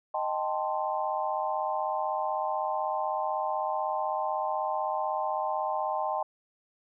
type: chord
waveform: sine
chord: A half-diminished seventh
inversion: second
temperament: equal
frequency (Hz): 622.3 / 784 / 880 / 1046.5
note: Eb5 / G5 / A5 / C6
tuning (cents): 0 / 0 / 0 / 0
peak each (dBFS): -33 / -32 / -33 / -34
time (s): 0.14-6.23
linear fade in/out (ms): 5
effects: none